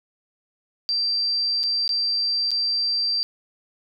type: tone with dropouts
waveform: sine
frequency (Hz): 4699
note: D8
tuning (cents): 0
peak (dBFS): -20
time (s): 0.89-3.23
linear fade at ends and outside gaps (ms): 0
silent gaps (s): 1.632-1.637 / 1.878-1.892 / 2.507-2.515
effects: none